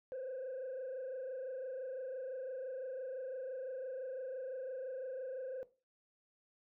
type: tone with frequency modulation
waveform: sine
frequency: 520 Hz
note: C5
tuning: 11 cents flat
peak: -38 dBFS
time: 0.12-5.63 s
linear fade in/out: 0 ms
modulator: 25.9 Hz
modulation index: 1
effects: noise-tail reverb RT60 0.3 s tail -17 dB re dry + tanh soft clip ceiling -38 dBFS